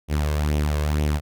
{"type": "tone with flanger", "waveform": "sawtooth", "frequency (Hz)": 74.7, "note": "D2", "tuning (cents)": 30, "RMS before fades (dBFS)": -22, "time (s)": [0.08, 1.21], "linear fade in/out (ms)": 50, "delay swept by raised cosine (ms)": [0.32, 1.92], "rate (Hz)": 2.1, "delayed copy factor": 0.55, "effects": []}